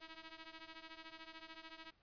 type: ring-modulated tone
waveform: 5% pulse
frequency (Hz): 321.9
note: E4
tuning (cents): -41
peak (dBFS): -38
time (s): 0-1.91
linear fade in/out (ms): 10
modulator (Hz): 637
effects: pink hiss -75 dBFS RMS until 2.02 s + resampled to 11025 Hz